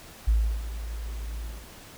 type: tone with ADSR envelope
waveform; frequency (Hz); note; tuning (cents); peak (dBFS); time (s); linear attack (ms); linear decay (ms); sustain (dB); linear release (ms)
sine; 55; A1; 0; -17; 0.27-1.67; 12; 320; -14; 240
effects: pink hiss -47 dBFS RMS until 1.97 s